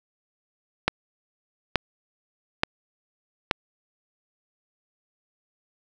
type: click train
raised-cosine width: 0.3 ms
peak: -3 dBFS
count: 4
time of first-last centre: 0.88-3.512 s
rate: 1.14 Hz
effects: none